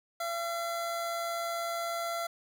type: tone with amplitude modulation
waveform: 25% pulse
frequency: 679 Hz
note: F5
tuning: 49 cents flat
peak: -27 dBFS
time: 0.2-2.27 s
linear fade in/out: 5 ms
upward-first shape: sine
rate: 120 Hz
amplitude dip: 30%
effects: none